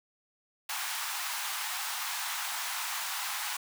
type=high-pass noise; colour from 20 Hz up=pink; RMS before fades=-35 dBFS; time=0.69-3.57 s; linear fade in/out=5 ms; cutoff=800 Hz; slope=48 dB/octave; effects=none